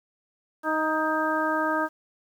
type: harmonic tone with a mistuned harmonic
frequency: 312.2 Hz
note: D#4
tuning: 6 cents sharp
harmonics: 1 / 2 / 3 / 4 / 5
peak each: -29 / -29 / -29 / -29 / -29 dBFS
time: 0.63-1.89 s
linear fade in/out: 50 ms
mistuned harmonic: 5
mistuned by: +27 cents
effects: 9-bit